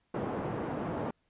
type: band-pass noise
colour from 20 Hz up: pink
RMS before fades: -35 dBFS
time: 0.14-1.11 s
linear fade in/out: 5 ms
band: 150 to 850 Hz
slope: 12 dB/octave
effects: pink hiss -75 dBFS RMS until 1.29 s + resampled to 8000 Hz